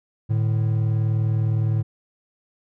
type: tone pair together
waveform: triangle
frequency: 110.2 / 150.02 Hz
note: A2 / D3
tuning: +3 / +37 cents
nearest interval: perfect fourth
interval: 534 cents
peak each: -17 / -24 dBFS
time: 0.29-1.83 s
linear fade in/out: 20 ms
effects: none